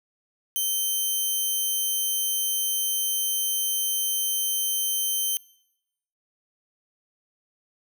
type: tone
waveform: 5% pulse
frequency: 3100 Hz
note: G7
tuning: 20 cents flat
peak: -15 dBFS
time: 0.56-5.37 s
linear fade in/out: 0 ms
effects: noise-tail reverb RT60 0.9 s tail -24 dB re dry